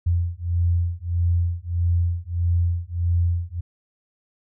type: beating tone pair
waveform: sine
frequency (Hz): 85.6 / 87.2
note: F2 / F2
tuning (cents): -34 / -2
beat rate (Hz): 1.6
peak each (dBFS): -22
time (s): 0.06-3.61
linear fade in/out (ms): 10
effects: none